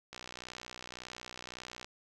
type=click train; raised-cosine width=0.2 ms; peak=-26 dBFS; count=107; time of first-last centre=0.13-1.845 s; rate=61.8 Hz; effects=none